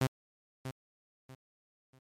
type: tone with echo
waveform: sawtooth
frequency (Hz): 130.81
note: C3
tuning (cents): 0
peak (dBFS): -22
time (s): 0.01-0.07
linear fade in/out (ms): 5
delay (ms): 640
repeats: 3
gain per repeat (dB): -11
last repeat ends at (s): 1.99
effects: MP3 64 kbps